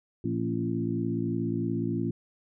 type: harmonic tone with a mistuned harmonic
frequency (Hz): 56.9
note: A#1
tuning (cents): -41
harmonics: 2 / 3 / 4 / 5 / 6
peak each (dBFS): -33 / -33 / -33 / -33 / -33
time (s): 0.24-2.11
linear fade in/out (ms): 5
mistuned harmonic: 5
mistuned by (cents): -38
effects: none